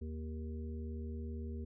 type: harmonic tone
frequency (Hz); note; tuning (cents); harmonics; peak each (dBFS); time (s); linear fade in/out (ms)
78.1; D#2; +7; 1 / 3 / 5 / 6; -40 / -46 / -51 / -56; 0.01-1.65; 10
effects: none